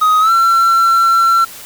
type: tone with pitch glide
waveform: triangle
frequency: 1255 to 1352.9 Hz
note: D#6 to E6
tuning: +15 to +45 cents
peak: -6 dBFS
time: 0.01-1.45 s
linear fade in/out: 10 ms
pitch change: +130 cents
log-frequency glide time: 0.2-0.31 s
effects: white hiss -33 dBFS RMS until 1.65 s